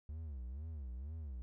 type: tone with vibrato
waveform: triangle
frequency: 70.3 Hz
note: C#2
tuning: 25 cents sharp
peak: -40 dBFS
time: 0.09-1.42 s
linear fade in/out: 0 ms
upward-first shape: sine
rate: 2.1 Hz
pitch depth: 260 cents each way
effects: none